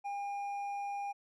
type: tone with hard clipping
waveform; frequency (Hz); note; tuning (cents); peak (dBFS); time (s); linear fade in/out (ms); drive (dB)
triangle; 806; G5; +48; -37; 0.04-1.13; 20; 8
effects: none